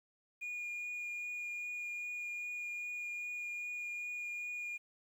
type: tone with vibrato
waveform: sine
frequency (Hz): 2435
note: D#7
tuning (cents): -38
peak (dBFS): -36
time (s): 0.41-4.78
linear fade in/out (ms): 20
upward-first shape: triangle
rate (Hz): 2.5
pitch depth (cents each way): 12
effects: tanh soft clip ceiling -38 dBFS + 11-bit